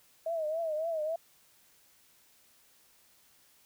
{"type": "tone with vibrato", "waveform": "sine", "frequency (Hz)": 639, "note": "D#5", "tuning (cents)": 46, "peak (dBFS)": -30, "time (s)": [0.26, 1.16], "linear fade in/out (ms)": 5, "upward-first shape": "triangle", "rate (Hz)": 3.6, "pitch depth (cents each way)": 110, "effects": ["white hiss -64 dBFS RMS until 3.65 s"]}